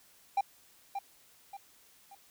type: tone with echo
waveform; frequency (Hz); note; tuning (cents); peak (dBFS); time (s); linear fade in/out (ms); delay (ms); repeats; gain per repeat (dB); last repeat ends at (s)
triangle; 794; G5; +22; -23; 0.37-0.41; 5; 580; 3; -8; 2.15
effects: white hiss -62 dBFS RMS until 2.3 s